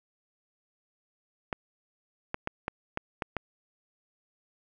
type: clicks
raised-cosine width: 0.5 ms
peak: -15 dBFS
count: 7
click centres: 1.528 / 2.344 / 2.474 / 2.681 / 2.974 / 3.222 / 3.367 s
effects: none